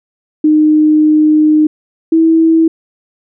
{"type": "tone pair in turn", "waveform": "sine", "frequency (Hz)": [306.6, 324.8], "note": ["D#4", "E4"], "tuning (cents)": [-25, -26], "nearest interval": "minor second", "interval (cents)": 99, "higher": "second", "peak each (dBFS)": -5, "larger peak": "neither", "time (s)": [[0.44, 1.67], [2.12, 2.68]], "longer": "first", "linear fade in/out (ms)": 5, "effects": []}